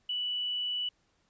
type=tone; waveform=sine; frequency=2960 Hz; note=F#7; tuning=in tune; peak=-30 dBFS; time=0.09-0.89 s; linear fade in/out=5 ms; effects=pink hiss -72 dBFS RMS until 1.29 s + resampled to 16000 Hz